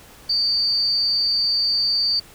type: tone with amplitude modulation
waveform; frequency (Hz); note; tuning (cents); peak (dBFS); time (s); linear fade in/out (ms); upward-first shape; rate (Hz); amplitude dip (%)
sine; 4600; D8; -37; -14; 0.29-2.2; 10; sine; 239; 70
effects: pink hiss -46 dBFS RMS until 2.34 s